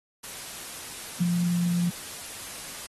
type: tone in noise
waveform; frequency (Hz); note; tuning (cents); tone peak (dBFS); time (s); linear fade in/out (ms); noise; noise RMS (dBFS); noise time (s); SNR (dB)
sine; 174.61; F3; 0; -22; 1.2-1.9; 10; white; -39; 0.23-2.87; +14
effects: AAC 32 kbps

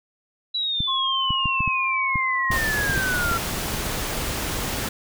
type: exponential sweep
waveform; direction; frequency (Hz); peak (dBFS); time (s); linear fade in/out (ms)
sine; down; 3951 to 1348; -22; 0.54-3.38; 10
type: clicks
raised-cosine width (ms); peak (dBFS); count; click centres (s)
5; -15; 10; 0.805 / 1.306 / 1.457 / 1.606 / 1.677 / 2.157 / 2.505 / 2.897 / 2.977 / 3.315
type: tone with pitch glide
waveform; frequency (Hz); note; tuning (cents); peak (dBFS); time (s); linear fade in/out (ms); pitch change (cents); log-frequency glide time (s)
sine; 1066 to 1057.4; C6 to C6; +32 to +18; -24; 0.87-2.58; 20; -14; 1.39-1.77
type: noise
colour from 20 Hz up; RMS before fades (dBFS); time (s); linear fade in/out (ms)
pink; -27; 2.51-4.89; 5
effects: none

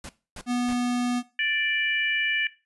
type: noise bursts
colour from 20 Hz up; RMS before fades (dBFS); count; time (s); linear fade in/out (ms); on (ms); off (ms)
pink; -39; 3; 0.04-0.733; 2; 51; 270
type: tone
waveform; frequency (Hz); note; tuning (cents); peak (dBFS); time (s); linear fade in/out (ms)
square; 244.8; B3; -15; -24; 0.46-1.23; 50
type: harmonic tone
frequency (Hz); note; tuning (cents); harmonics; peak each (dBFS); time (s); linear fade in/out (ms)
587.3; D5; 0; 3 / 4 / 5; -26 / -28 / -30; 1.39-2.47; 2
effects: noise-tail reverb RT60 0.3 s tail -17 dB re dry + resampled to 24000 Hz

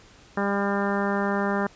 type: harmonic tone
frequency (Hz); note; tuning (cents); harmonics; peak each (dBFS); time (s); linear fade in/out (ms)
200; G3; +35; 1 / 2 / 3 / 4 / 5 / 6 / 7 / 8 / 9; -26 / -29 / -31 / -32 / -33 / -34 / -34 / -35 / -36; 0.37-1.67; 5
effects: pink hiss -52 dBFS RMS until 1.75 s + resampled to 16000 Hz

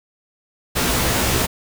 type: noise with comb filter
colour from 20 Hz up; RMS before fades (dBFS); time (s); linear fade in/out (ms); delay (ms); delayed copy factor
pink; -19; 0.75-1.47; 20; 16; +0.85
effects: none

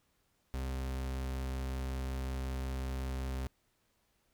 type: tone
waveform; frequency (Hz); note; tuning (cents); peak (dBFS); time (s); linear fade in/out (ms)
40% pulse; 65.41; C2; 0; -34; 0.54-3.47; 0
effects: pink hiss -75 dBFS RMS until 4.33 s

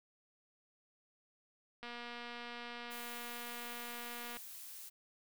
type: click train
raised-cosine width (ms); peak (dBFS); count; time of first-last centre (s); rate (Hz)
0.3; -31; 608; 1.83-4.37; 239
type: noise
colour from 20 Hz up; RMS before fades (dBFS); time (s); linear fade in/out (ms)
blue; -50; 2.9-4.9; 20
effects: none

